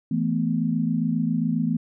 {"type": "chord", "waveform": "sine", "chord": "E suspended fourth", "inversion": "none", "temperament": "just", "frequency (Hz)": [164.81, 219.8, 247.2], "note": ["E3", "A3", "B3"], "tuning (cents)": [0, -2, 2], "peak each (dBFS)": -25, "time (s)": [0.11, 1.77], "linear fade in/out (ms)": 5, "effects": []}